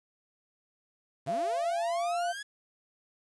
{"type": "linear sweep", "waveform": "sawtooth", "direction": "up", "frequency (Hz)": [116.4, 1701], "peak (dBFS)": -34, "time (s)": [1.26, 2.43], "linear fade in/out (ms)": 10}
{"type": "tone with pitch glide", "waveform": "sine", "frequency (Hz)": [684, 696.8], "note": ["F5", "F5"], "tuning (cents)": [-36, -4], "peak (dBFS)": -28, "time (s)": [1.27, 2.33], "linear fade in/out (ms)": 20, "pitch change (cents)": 32, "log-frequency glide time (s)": [1.96, 2.07]}
{"effects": ["resampled to 24000 Hz", "10-bit"]}